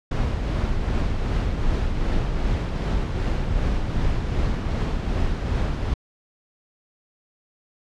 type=noise with tremolo; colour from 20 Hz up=brown; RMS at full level=-21 dBFS; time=0.11-5.94 s; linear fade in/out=5 ms; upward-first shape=triangle; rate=2.6 Hz; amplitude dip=40%; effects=low-pass 5000 Hz 12 dB/octave